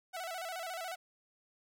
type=tone with vibrato; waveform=sawtooth; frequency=702 Hz; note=F5; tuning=9 cents sharp; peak=-35 dBFS; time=0.13-0.96 s; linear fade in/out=20 ms; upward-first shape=square; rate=14 Hz; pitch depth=99 cents each way; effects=none